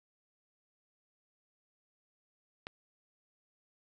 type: click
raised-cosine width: 0.3 ms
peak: -24 dBFS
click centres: 2.669 s
effects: none